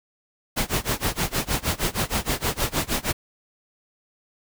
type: noise with tremolo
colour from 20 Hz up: pink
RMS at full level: -22 dBFS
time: 0.56-3.13 s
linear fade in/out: 20 ms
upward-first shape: sine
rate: 6.4 Hz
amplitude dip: 95%
effects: none